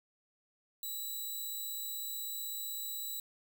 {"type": "tone", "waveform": "5% pulse", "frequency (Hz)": 3933, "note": "B7", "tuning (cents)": -8, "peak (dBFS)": -30, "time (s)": [0.83, 3.2], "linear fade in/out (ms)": 2, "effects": []}